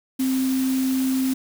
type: tone in noise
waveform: sine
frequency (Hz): 262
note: C4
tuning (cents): +2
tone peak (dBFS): -19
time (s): 0.19-1.34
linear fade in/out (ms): 10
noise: white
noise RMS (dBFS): -34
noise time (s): 0.19-1.34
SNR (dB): +12
effects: none